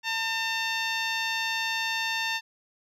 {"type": "tone with band-pass filter", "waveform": "10% pulse", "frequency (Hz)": 900, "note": "A5", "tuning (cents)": 39, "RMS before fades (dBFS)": -29, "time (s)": [0.03, 2.41], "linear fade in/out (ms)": 50, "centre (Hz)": 2100, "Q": 0.54, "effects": []}